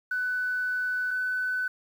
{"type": "tone pair in turn", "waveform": "sine", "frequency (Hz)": [1496, 1503.2], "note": ["F#6", "F#6"], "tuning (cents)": [19, 27], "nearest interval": "unison", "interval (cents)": 8, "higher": "second", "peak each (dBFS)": [-25, -25], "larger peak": "neither", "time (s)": [[0.11, 1.11], [1.11, 1.68]], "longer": "first", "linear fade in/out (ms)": 5, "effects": ["tanh soft clip ceiling -21 dBFS", "9-bit"]}